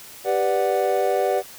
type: chord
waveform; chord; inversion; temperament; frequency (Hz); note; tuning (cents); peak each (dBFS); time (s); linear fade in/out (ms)
triangle; G major seventh; none; equal; 392 / 493.9 / 587.3 / 740; G4 / B4 / D5 / F#5; 0 / 0 / 0 / 0; -22; 0.24-1.43; 50
effects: white hiss -42 dBFS RMS until 1.58 s